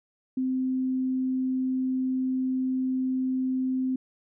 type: tone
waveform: sine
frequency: 259 Hz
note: C4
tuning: 17 cents flat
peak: -24 dBFS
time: 0.37-3.96 s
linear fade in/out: 5 ms
effects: none